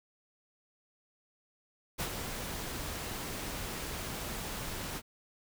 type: noise with ADSR envelope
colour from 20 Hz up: pink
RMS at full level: -33 dBFS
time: 1.98-5.02 s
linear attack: 25 ms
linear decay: 78 ms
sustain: -6 dB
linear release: 48 ms
effects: none